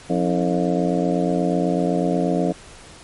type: harmonic tone with a mistuned harmonic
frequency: 88.1 Hz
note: F2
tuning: 16 cents sharp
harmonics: 2 / 3 / 4 / 5 / 6 / 7 / 8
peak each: -22 / -24 / -25 / -26 / -27 / -27 / -28 dBFS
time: 0.09-2.53 s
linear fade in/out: 20 ms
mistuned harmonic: 4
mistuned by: -150 cents
effects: pink hiss -43 dBFS RMS until 3.03 s + MP3 48 kbps